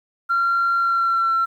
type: tone with pitch glide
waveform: sine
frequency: 1376 to 1350.8 Hz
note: F6 to E6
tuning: -26 to +42 cents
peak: -15 dBFS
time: 0.29-1.46 s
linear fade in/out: 20 ms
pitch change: -32 cents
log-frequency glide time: 0.76-1.27 s
effects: tanh soft clip ceiling -13 dBFS + 9-bit